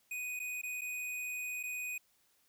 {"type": "tone with dropouts", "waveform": "square", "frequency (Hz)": 2489, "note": "D#7", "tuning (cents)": 0, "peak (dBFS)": -38, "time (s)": [0.11, 1.98], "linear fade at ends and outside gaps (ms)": 5, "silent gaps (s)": [[0.393, 0.399], [0.616, 0.633], [0.811, 0.816], [1.63, 1.635]], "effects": ["white hiss -72 dBFS RMS until 2.48 s"]}